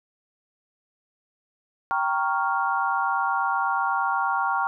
sine chord, G half-diminished seventh, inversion none, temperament equal, 784 / 932.3 / 1108.7 / 1396.9 Hz, G5 / Bb5 / Db6 / F6, 0 / 0 / 0 / 0 cents, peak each -27 dBFS, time 1.91-4.67 s, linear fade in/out 0 ms, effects none

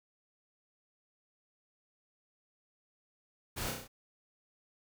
pink noise with echo, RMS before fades -38 dBFS, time 3.56-3.72 s, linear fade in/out 20 ms, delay 32 ms, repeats 5, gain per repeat -3 dB, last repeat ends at 3.88 s, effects none

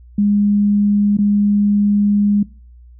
sine tone with dropouts, 204.9 Hz, G#3, 23 cents flat, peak -11 dBFS, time 0.18-2.43 s, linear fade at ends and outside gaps 5 ms, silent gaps 1.171-1.186 s, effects noise-tail reverb RT60 0.4 s tail -22 dB re dry + added 60 Hz sine -39 dBFS peak until 2.99 s

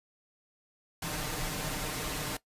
pink noise with comb filter, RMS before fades -35 dBFS, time 1.02-2.37 s, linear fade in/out 5 ms, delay 6.6 ms, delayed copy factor +0.65, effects noise-tail reverb RT60 0.1 s tail -18 dB re dry + resampled to 32000 Hz

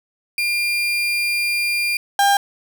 35% pulse tone pair in turn, 2400 / 800.9 Hz, D7 / G5, +37 / +37 cents, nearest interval octave + perfect fifth, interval 1900 cents, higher first, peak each -16 / -11 dBFS, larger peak second, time 0.38-1.97 / 2.19-2.37 s, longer first, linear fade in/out 2 ms, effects none

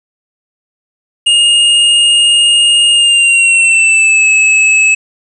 square tone with pitch glide, 2843 to 2592 Hz, F7 to E7, +30 to -30 cents, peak -6 dBFS, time 1.26-4.95 s, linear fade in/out 10 ms, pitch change -160 cents, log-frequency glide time 2.91-4.27 s, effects resampled to 24000 Hz + 7-bit

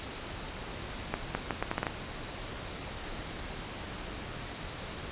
accelerating click train, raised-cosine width 0.5 ms, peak -14 dBFS, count 8, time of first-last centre 1.14-1.868 s, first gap 210 ms, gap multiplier 0.75, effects pink hiss -40 dBFS RMS until 5.11 s + resampled to 8000 Hz

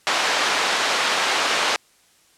pink band-pass noise, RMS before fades -21 dBFS, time 0.07-1.76 s, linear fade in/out 0 ms, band 690 to 5200 Hz, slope 12 dB/octave, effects white hiss -57 dBFS RMS until 2.37 s + low-pass 10000 Hz 12 dB/octave

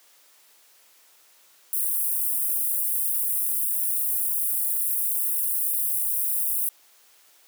white high-pass noise, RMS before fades -25 dBFS, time 1.73-6.69 s, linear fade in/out 0 ms, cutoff 9400 Hz, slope 48 dB/octave, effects white hiss -57 dBFS RMS until 7.47 s + high-pass 400 Hz 12 dB/octave

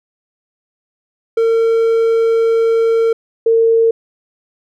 triangle / sine tone pair in turn, 455.1 / 455.1 Hz, A#4 / A#4, -42 / -42 cents, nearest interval unison, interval 0 cents, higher neither, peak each -8 dBFS, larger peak neither, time 1.37-3.13 / 3.46-3.91 s, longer first, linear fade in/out 5 ms, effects none

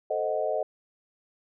sine chord, A diminished seventh, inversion none, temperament equal, 440 / 523.3 / 622.3 / 740 Hz, A4 / C5 / Eb5 / Gb5, 0 / 0 / 0 / 0 cents, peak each -32 / -32 / -28 / -33 dBFS, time 0.1-0.63 s, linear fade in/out 5 ms, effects none

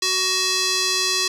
square tone with band-pass filter, 373.7 Hz, F#4, 17 cents sharp, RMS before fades -21 dBFS, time 0.02-1.28 s, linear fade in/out 5 ms, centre 5000 Hz, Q 1.9, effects none

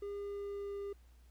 triangle tone with pitch glide, 404.8 to 401.5 Hz, G#4 to G4, -44 to +41 cents, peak -37 dBFS, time 0.02-0.93 s, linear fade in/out 5 ms, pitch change -15 cents, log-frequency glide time 0.16-0.79 s, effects added 60 Hz sine -58 dBFS peak until 1.3 s + pink hiss -72 dBFS RMS until 1.3 s

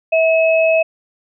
sine tone pair together, 647 / 2573 Hz, E5 / E7, -32 / -43 cents, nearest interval 2 octaves, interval 2389 cents, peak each -11 / -18 dBFS, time 0.12-0.83 s, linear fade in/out 10 ms, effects none

